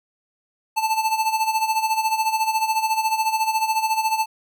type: tone with tremolo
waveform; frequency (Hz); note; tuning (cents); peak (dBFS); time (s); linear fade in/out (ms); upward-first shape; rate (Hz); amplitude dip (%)
square; 880; A5; 0; -17; 0.76-4.26; 20; sine; 14; 70
effects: none